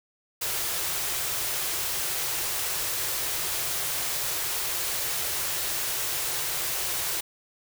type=band-stop noise; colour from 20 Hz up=white; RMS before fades=-29 dBFS; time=0.41-7.21 s; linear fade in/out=10 ms; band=170 to 310 Hz; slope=96 dB/octave; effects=none